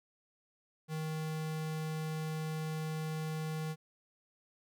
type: tone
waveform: square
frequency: 157 Hz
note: D#3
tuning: 16 cents sharp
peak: -36 dBFS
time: 0.88-3.76 s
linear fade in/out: 50 ms
effects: none